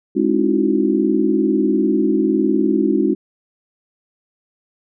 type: tone cluster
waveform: sine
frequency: 207.2 / 267.3 / 308.6 / 328.6 / 369.6 Hz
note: G#3 / C4 / D#4 / E4 / F#4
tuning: -4 / +37 / -14 / -5 / -2 cents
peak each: -20 dBFS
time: 0.15-3.15 s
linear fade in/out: 20 ms
effects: none

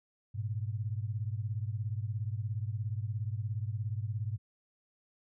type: beating tone pair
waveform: sine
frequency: 102.5 / 119.5 Hz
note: G#2 / A#2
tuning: -22 / +43 cents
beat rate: 17 Hz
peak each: -34 / -37 dBFS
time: 0.34-4.38 s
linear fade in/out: 20 ms
effects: none

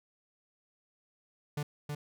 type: tone with echo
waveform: 45% pulse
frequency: 147.1 Hz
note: D3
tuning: 3 cents sharp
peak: -32 dBFS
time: 1.57-1.63 s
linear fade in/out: 5 ms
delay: 320 ms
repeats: 1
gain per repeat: -3 dB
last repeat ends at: 1.95 s
effects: none

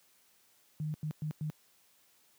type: tone bursts at uneven times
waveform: sine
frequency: 153.1 Hz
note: D#3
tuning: 28 cents flat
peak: -32 dBFS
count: 4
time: 0.8-0.94 / 1.03-1.11 / 1.22-1.31 / 1.41-1.5 s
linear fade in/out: 0 ms
effects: white hiss -67 dBFS RMS until 2.38 s + high-pass 100 Hz 12 dB/octave

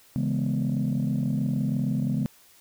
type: chord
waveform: sine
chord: C# minor seventh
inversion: none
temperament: equal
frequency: 138.59 / 164.81 / 207.7 / 246.9 Hz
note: C#3 / E3 / G#3 / B3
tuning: 0 / 0 / 0 / 0 cents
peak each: -26 / -30 / -27 / -28 dBFS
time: 0.16-2.26 s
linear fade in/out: 0 ms
effects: tanh soft clip ceiling -18 dBFS + white hiss -56 dBFS RMS until 2.6 s

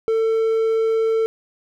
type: tone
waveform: triangle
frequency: 447.3 Hz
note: A4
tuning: 28 cents sharp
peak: -14 dBFS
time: 0.08-1.26 s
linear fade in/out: 0 ms
effects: none

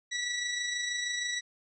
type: tone with amplitude modulation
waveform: 20% pulse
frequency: 1948 Hz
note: B6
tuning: 24 cents flat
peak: -24 dBFS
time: 0.11-1.41 s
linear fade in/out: 20 ms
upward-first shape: sine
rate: 26.3 Hz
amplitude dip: 35%
effects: resampled to 22050 Hz

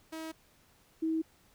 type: tone pair in turn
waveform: sawtooth / sine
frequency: 320.2 / 321.3 Hz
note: D#4 / E4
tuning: +50 / -44 cents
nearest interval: unison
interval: 6 cents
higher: second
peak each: -35 / -28 dBFS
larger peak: second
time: 0.12-0.32 / 1.02-1.22 s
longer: neither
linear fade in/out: 10 ms
effects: pink hiss -65 dBFS RMS until 1.54 s

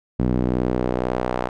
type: tone with band-pass filter sweep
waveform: sawtooth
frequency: 62 Hz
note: B1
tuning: 7 cents sharp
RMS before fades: -22 dBFS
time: 0.19-1.49 s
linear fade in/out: 5 ms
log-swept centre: 220 to 810 Hz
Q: 1.1
effects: none

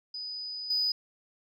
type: tone with level steps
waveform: sine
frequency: 4978 Hz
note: D#8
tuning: in tune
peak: -35 / -24 dBFS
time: 0.14-0.92 s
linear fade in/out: 5 ms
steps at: 0.7 s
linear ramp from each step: 5 ms
effects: tanh soft clip ceiling -21 dBFS

